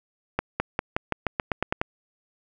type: accelerating click train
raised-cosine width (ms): 0.5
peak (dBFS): -8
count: 11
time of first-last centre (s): 0.39-1.815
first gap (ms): 210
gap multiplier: 0.91
effects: none